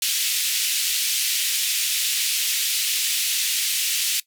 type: band-pass noise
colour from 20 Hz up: pink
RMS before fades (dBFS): -23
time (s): 0.02-4.2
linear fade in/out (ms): 2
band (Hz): 2600 to 16000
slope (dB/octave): 24
effects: noise-tail reverb RT60 0.1 s tail -19 dB re dry